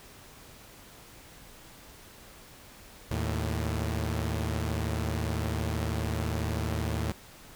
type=tone pair together; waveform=sawtooth; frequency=78.14 / 110.5 Hz; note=D#2 / A2; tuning=+8 / +8 cents; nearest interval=tritone; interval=600 cents; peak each=-27 / -28 dBFS; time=3.11-7.12 s; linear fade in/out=0 ms; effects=pink hiss -51 dBFS RMS until 7.55 s